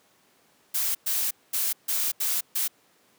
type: noise bursts at uneven times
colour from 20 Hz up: blue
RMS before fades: -26 dBFS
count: 6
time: 0.74-0.95 / 1.06-1.31 / 1.53-1.73 / 1.88-2.12 / 2.2-2.41 / 2.55-2.68 s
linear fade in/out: 10 ms
effects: pink hiss -62 dBFS RMS until 3.18 s + high-pass 200 Hz 12 dB/octave